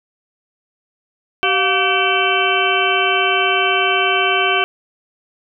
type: harmonic tone with a mistuned harmonic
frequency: 384 Hz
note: G4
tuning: 36 cents flat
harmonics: 1 / 2 / 3 / 4 / 6 / 7 / 8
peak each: -21 / -21 / -21 / -21 / -21 / -21 / -21 dBFS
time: 1.43-4.64 s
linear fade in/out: 0 ms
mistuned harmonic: 2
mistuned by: -130 cents
effects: none